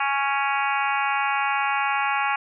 harmonic tone with a mistuned harmonic, 277.2 Hz, C#4, in tune, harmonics 3 / 4 / 5 / 6 / 7 / 8 / 9 / 10, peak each -25 / -27 / -29 / -31 / -34 / -32 / -31 / -34 dBFS, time 0-2.36 s, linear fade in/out 5 ms, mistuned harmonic 8, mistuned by +28 cents, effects none

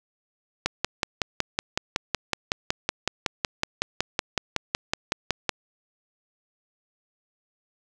click train, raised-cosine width 0.2 ms, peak -5 dBFS, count 27, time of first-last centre 0.66-5.493 s, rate 5.38 Hz, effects none

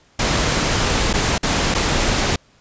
pink noise with dropouts, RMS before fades -18 dBFS, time 0.19-2.36 s, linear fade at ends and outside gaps 5 ms, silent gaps 1.13-1.137 / 1.381-1.43 / 1.742-1.747 s, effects pink hiss -55 dBFS RMS until 2.6 s + resampled to 16000 Hz

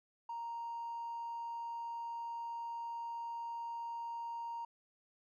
sine tone with hard clipping, 932.3 Hz, A#5, in tune, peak -40 dBFS, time 0.29-4.65 s, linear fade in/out 5 ms, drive 1 dB, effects none

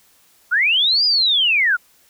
sine linear two-way sweep, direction up then down, 1350 to 4978 to 1350 Hz, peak -13 dBFS, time 0.51-1.77 s, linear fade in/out 20 ms, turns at 1.05 s, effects white hiss -55 dBFS RMS until 2.09 s

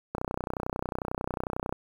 click train, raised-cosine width 1 ms, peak -16 dBFS, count 50, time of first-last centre 0.15-1.726 s, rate 31.1 Hz, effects 8-bit

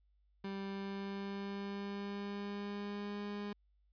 30% pulse tone with pitch glide, 196 to 204.9 Hz, G3 to G#3, 0 to -23 cents, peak -37 dBFS, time 0.44-3.53 s, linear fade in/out 5 ms, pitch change +77 cents, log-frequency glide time 0.63-3.24 s, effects added 50 Hz sine -69 dBFS peak until 3.92 s + resampled to 11025 Hz

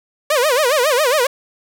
sawtooth tone with vibrato, 548 Hz, C#5, 20 cents flat, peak -9 dBFS, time 0.3-1.27 s, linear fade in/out 5 ms, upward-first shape sine, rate 7.3 Hz, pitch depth 240 cents each way, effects none

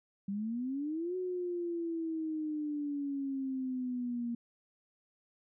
sine exponential two-way sweep, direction up then down, 193.8 to 370 to 234.4 Hz, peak -33 dBFS, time 0.28-4.35 s, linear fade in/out 5 ms, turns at 1.16 s, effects none

